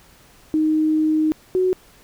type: tone pair in turn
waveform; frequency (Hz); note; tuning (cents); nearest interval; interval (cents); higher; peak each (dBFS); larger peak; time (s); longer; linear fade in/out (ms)
sine; 311.1 / 370; D#4 / F#4; 0 / 0; minor third; 300; second; -15; neither; 0.54-1.32 / 1.55-1.73; first; 0
effects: pink hiss -51 dBFS RMS until 2.03 s